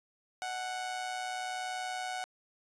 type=tone with amplitude modulation; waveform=sawtooth; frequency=740 Hz; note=F#5; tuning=in tune; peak=-29 dBFS; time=0.42-2.24 s; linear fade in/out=0 ms; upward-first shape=sine; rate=121 Hz; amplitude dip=50%; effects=resampled to 22050 Hz